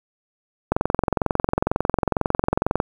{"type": "click train", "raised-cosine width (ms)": 1, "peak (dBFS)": -4, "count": 47, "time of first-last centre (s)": [0.72, 2.801], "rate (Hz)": 22.1, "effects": ["7-bit"]}